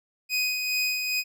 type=tone with tremolo; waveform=25% pulse; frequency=2500 Hz; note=D#7; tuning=8 cents sharp; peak=-19 dBFS; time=0.29-1.24 s; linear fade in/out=50 ms; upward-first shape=sine; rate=2.4 Hz; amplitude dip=40%; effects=none